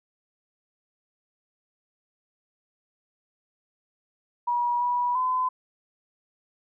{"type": "tone with pitch steps", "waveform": "sine", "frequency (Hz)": [963, 975, 1017], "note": ["B5", "B5", "C6"], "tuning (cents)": [-44, -23, -50], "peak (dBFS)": -22, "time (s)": [4.47, 5.49], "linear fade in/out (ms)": 10, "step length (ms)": 340, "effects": []}